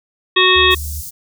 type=harmonic tone; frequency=370 Hz; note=F#4; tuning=in tune; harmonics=1 / 3 / 5 / 7 / 9 / 10; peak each=-16 / -16 / -16 / -16 / -16 / -16 dBFS; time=0.36-0.75 s; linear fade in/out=10 ms
type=tone; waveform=sine; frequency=74.5 Hz; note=D2; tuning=25 cents sharp; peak=-23 dBFS; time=0.55-1.02 s; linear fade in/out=20 ms
type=band-stop noise; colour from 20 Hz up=white; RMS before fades=-30 dBFS; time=0.7-1.11 s; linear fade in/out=20 ms; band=170 to 5400 Hz; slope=24 dB/octave
effects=none